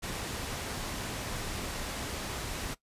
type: low-pass noise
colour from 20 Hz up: pink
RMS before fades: -37 dBFS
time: 0.02-2.75 s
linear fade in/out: 20 ms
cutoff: 11000 Hz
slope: 12 dB/octave
effects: noise-tail reverb RT60 0.1 s tail -18 dB re dry + resampled to 32000 Hz